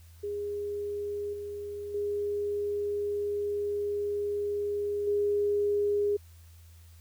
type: tone with level steps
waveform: sine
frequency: 410.1 Hz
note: G#4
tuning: 22 cents flat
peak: -31 / -35 / -28 / -24 dBFS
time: 0.23-6.17 s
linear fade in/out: 10 ms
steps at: 1.33 / 1.94 / 5.07 s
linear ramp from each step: 5 ms
effects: added 83 Hz sine -50 dBFS peak until 7 s + white hiss -62 dBFS RMS until 7 s